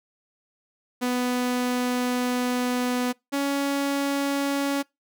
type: tone pair in turn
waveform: sawtooth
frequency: 248.1 / 280 Hz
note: B3 / C#4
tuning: +8 / +18 cents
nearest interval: major second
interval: 210 cents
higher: second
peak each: -19 dBFS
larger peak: neither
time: 1.01-3.13 / 3.32-4.83 s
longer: first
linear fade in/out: 20 ms
effects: noise-tail reverb RT60 0.2 s tail -24 dB re dry